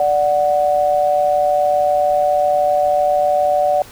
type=tone pair together; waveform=sine; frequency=587.3 / 740 Hz; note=D5 / F#5; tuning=0 / 0 cents; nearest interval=major third; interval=400 cents; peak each=-15 dBFS; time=0-3.82 s; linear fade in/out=2 ms; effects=pink hiss -40 dBFS RMS until 3.91 s